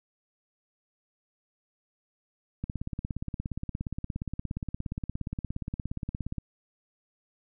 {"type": "click train", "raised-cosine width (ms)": 5, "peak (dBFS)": -20, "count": 65, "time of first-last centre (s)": [2.64, 6.383], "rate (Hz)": 17.1, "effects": []}